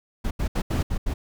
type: noise bursts at uneven times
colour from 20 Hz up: brown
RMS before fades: -24 dBFS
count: 6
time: 0.24-0.31 / 0.39-0.48 / 0.55-0.62 / 0.7-0.83 / 0.9-0.98 / 1.06-1.14 s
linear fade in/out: 10 ms
effects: none